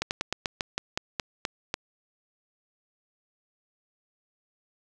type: slowing click train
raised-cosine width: 0.2 ms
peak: -10 dBFS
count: 11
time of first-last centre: 0.02-1.741 s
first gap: 89 ms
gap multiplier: 1.14
effects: none